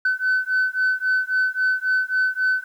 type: beating tone pair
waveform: sine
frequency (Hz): 1513 / 1516.7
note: F#6 / F#6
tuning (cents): +38 / +42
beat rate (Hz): 3.7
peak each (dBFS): -20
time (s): 0.05-2.64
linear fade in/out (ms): 5
effects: tanh soft clip ceiling -14 dBFS + 9-bit